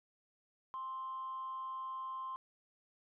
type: tone with amplitude modulation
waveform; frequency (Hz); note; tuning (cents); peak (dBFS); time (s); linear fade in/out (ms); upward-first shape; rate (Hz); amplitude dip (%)
sine; 1050; C6; +6; -37; 0.74-2.36; 0; sine; 242; 35
effects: tanh soft clip ceiling -35 dBFS